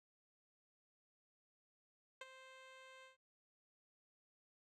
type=tone with ADSR envelope; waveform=10% pulse; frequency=523.3 Hz; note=C5; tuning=in tune; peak=-37 dBFS; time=2.21-3.17 s; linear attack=4 ms; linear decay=27 ms; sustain=-12 dB; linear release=130 ms; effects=low-pass 6000 Hz 12 dB/octave